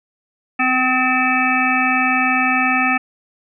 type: harmonic tone with a mistuned harmonic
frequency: 255.8 Hz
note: C4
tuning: 39 cents flat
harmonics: 1 / 3 / 5 / 7 / 9 / 10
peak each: -21 / -21 / -21 / -21 / -21 / -21 dBFS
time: 0.59-2.98 s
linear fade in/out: 10 ms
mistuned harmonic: 10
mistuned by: +37 cents
effects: none